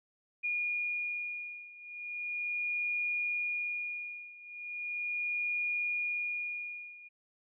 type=beating tone pair; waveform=sine; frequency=2434 / 2434.38 Hz; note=D#7 / D#7; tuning=-39 / -38 cents; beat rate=0.38 Hz; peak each=-35 / -37 dBFS; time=0.43-7.09 s; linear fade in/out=20 ms; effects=none